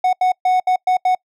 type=tone bursts at uneven times; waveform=triangle; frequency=738 Hz; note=F#5; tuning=5 cents flat; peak=-10 dBFS; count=6; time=0.04-0.13 / 0.21-0.32 / 0.45-0.6 / 0.67-0.76 / 0.87-0.97 / 1.05-1.15 s; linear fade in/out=5 ms; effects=noise-tail reverb RT60 0.1 s tail -26 dB re dry